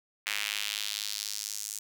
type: tone with high-pass filter sweep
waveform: square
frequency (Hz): 52.1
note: G#1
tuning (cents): +6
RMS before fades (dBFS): -35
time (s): 0.26-1.79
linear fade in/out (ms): 5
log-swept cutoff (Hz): 2200 to 7200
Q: 1.8
effects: none